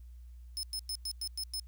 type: tone bursts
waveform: sawtooth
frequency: 5200 Hz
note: E8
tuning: 24 cents flat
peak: -32 dBFS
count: 7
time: 0.57-1.597 s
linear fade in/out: 0 ms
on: 61 ms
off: 100 ms
effects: added 60 Hz sine -47 dBFS peak until 1.67 s + white hiss -75 dBFS RMS until 1.67 s